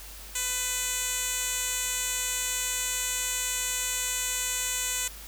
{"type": "tone with band-pass filter", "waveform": "10% pulse", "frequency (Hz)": 500, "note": "B4", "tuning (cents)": 21, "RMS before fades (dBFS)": -30, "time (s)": [0.35, 5.08], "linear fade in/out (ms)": 5, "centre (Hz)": 8000, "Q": 1.5, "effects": ["added 50 Hz sine -45 dBFS peak until 5.27 s", "white hiss -45 dBFS RMS until 5.27 s"]}